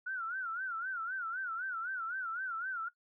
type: tone with vibrato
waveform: sine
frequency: 1434 Hz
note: F6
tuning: 45 cents sharp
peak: -35 dBFS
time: 0.06-2.89 s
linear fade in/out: 10 ms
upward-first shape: sine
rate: 3.9 Hz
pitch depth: 150 cents each way
effects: noise-tail reverb RT60 0.1 s tail -19 dB re dry